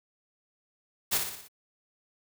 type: noise with echo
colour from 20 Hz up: white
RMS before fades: -26 dBFS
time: 1.11-1.19 s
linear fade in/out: 20 ms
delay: 59 ms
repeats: 5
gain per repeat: -5 dB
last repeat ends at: 1.485 s
effects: none